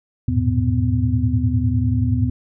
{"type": "tone cluster", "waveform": "sine", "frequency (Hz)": [80.3, 100.2, 109.5, 119.7, 251], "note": ["E2", "G2", "A2", "A#2", "B3"], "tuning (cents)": [-45, 38, -8, 46, 28], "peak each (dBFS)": -22, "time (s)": [0.28, 2.3], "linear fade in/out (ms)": 5, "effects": []}